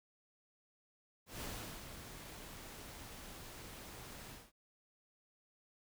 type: noise with ADSR envelope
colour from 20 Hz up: pink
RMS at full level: -44 dBFS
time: 1.26-4.52 s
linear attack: 150 ms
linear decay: 430 ms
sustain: -7 dB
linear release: 210 ms
effects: none